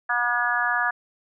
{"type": "harmonic tone", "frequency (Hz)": 241.4, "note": "B3", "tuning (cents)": -39, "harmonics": [3, 4, 5, 6, 7], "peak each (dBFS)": [-29, -29, -28, -27, -24], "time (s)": [0.09, 0.91], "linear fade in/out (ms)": 10, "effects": []}